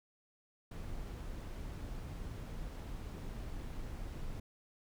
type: noise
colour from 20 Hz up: brown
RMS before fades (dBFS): -43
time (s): 0.71-4.4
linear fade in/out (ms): 5
effects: none